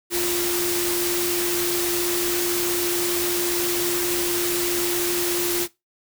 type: tone in noise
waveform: sine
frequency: 350 Hz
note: F4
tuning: 4 cents sharp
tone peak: -24 dBFS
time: 0.1-5.68 s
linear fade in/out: 50 ms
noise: white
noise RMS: -25 dBFS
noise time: 0.1-5.68 s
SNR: -2 dB
effects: noise-tail reverb RT60 0.2 s tail -19 dB re dry

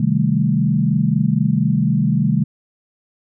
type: chord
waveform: sine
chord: A half-diminished seventh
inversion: first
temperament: equal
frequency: 130.81 / 155.56 / 196 / 220 Hz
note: C3 / Eb3 / G3 / A3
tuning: 0 / 0 / 0 / 0 cents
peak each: -20 / -18 / -19 / -20 dBFS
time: 0-2.44 s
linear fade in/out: 5 ms
effects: none

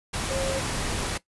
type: tone in noise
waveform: sine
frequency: 538 Hz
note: C5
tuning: 48 cents sharp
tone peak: -26 dBFS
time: 0.3-0.6 s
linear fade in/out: 10 ms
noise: pink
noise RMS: -29 dBFS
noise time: 0.13-1.18 s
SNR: 0 dB
effects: noise-tail reverb RT60 0.1 s tail -17 dB re dry + resampled to 24000 Hz

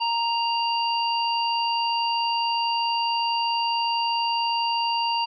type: harmonic tone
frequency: 932.3 Hz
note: A#5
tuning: in tune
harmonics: 1 / 3 / 5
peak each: -23 / -28 / -30 dBFS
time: 0-5.26 s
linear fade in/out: 20 ms
effects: none

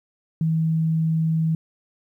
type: tone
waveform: sine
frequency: 160.9 Hz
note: E3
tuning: 42 cents flat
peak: -18 dBFS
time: 0.41-1.55 s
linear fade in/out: 2 ms
effects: 10-bit

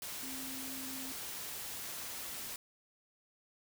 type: tone in noise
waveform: sine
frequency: 264 Hz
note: C4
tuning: 16 cents sharp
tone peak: -46 dBFS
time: 0.23-1.12 s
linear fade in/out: 2 ms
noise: white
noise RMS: -43 dBFS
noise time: 0.02-2.56 s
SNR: -6 dB
effects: none

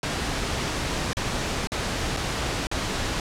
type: noise with dropouts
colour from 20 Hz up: pink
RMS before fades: -27 dBFS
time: 0.03-3.2 s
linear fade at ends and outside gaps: 1 ms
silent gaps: 1.132-1.169 / 1.672-1.719 / 2.165-2.17 / 2.67-2.714 s
effects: low-pass 7000 Hz 12 dB/octave

